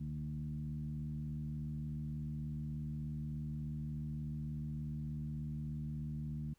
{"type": "tone with frequency modulation", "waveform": "sine", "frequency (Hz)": 150, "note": "D3", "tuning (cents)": 37, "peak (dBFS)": -38, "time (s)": [0, 6.54], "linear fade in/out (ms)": 10, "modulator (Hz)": 76.6, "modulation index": 0.93, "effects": ["pink hiss -75 dBFS RMS until 6.58 s"]}